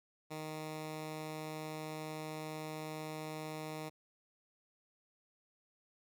10% pulse tone, 155.56 Hz, D#3, in tune, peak -33 dBFS, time 0.3-3.9 s, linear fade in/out 20 ms, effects none

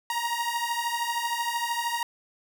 sawtooth beating tone pair, 935 / 948 Hz, A#5 / A#5, +5 / +29 cents, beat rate 13 Hz, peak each -26 dBFS, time 0.1-2.03 s, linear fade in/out 2 ms, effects none

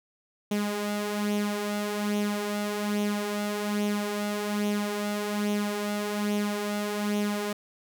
sawtooth tone with flanger, 207 Hz, G#3, 5 cents flat, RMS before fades -29 dBFS, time 0.51-7.53 s, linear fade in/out 5 ms, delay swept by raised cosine 0.31 to 3.41 ms, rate 1.2 Hz, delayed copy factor +0.55, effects none

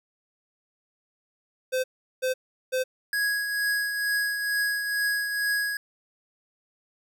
square tone bursts, 515 Hz, C5, 28 cents flat, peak -24 dBFS, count 3, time 1.72-2.84 s, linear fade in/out 20 ms, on 120 ms, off 380 ms
square tone with tremolo, 1661.2 Hz, G#6, in tune, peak -23 dBFS, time 3.13-5.77 s, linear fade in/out 2 ms, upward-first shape triangle, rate 2.2 Hz, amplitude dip 50%
effects none

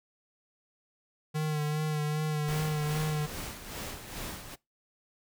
square tone with vibrato, 152.2 Hz, D#3, 38 cents flat, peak -29 dBFS, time 1.34-3.27 s, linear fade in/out 20 ms, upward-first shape sine, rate 2.5 Hz, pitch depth 30 cents each way
pink noise with tremolo, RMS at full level -38 dBFS, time 2.47-4.56 s, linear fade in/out 20 ms, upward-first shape sine, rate 2.4 Hz, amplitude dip 60%
effects noise-tail reverb RT60 0.2 s tail -22 dB re dry

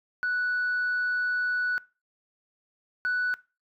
sine tone pair in turn, 1479 / 1484.1 Hz, F#6 / F#6, -1 / +5 cents, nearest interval unison, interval 6 cents, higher second, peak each -23 / -22 dBFS, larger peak second, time 0.23-1.78 / 3.05-3.34 s, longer first, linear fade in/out 0 ms, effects noise-tail reverb RT60 0.3 s tail -22 dB re dry + tanh soft clip ceiling -22 dBFS

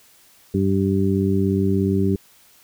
harmonic tone, 97 Hz, G2, 18 cents flat, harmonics 1 / 2 / 3 / 4, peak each -22 / -20 / -24 / -23 dBFS, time 0.54-2.16 s, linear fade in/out 5 ms, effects white hiss -53 dBFS RMS until 2.63 s

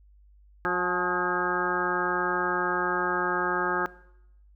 harmonic tone with a mistuned harmonic, 179.7 Hz, F3, 50 cents sharp, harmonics 1 / 2 / 3 / 4 / 5 / 6 / 7 / 8 / 9, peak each -37 / -30 / -36 / -38 / -32 / -37 / -30 / -36 / -30 dBFS, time 0.65-3.86 s, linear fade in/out 0 ms, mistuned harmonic 5, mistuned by -56 cents, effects noise-tail reverb RT60 0.8 s tail -19 dB re dry + added 50 Hz sine -53 dBFS peak until 4.55 s

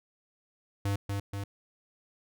square tone with echo, 100 Hz, G2, 35 cents sharp, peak -28 dBFS, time 0.85-0.96 s, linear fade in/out 5 ms, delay 240 ms, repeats 2, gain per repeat -3 dB, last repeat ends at 1.44 s, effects none

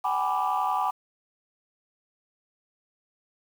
sine chord, G# half-diminished seventh, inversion third, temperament equal with one note detuned, 759.5 / 830.6 / 987.8 / 1174.7 Hz, F#5 / G#5 / B5 / D6, +45 / 0 / 0 / 0 cents, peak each -28 dBFS, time 0.04-0.91 s, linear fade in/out 10 ms, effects tanh soft clip ceiling -17 dBFS + 8-bit

